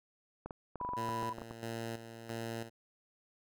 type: clicks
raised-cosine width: 1 ms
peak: -28 dBFS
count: 12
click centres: 0.46 / 0.508 / 0.757 / 0.813 / 0.849 / 0.89 / 0.935 / 1.09 / 1.228 / 1.384 / 1.418 / 1.51 s
type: tone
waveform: sine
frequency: 987.8 Hz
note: B5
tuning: in tune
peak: -36 dBFS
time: 0.8-1.33 s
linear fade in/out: 5 ms
type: tone with tremolo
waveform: 10% pulse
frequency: 114.8 Hz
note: A#2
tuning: 26 cents flat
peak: -30 dBFS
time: 0.96-2.7 s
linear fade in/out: 20 ms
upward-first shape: square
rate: 1.5 Hz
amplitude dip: 65%
effects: none